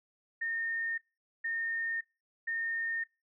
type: tone bursts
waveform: sine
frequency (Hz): 1829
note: A#6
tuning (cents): -33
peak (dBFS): -31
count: 3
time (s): 0.41-3.04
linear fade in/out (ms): 10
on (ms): 570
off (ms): 460
effects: noise-tail reverb RT60 0.3 s tail -24 dB re dry